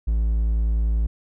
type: tone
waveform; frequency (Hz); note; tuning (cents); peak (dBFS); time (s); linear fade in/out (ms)
triangle; 55.3; A1; +9; -16; 0.07-1.07; 10
effects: none